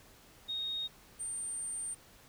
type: tone pair in turn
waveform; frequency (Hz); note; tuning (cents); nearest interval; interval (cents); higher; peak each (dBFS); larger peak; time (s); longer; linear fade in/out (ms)
sine; 3729 / 8869; A#7 / C#9; 0 / 0; octave + minor third; 1500; second; -34 / -36; first; 0.48-0.88 / 1.19-1.95; second; 20
effects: pink hiss -59 dBFS RMS until 2.28 s